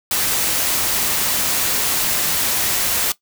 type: noise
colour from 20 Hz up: white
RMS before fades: -19 dBFS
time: 0.11-3.12 s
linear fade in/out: 2 ms
effects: noise-tail reverb RT60 0.1 s tail -17 dB re dry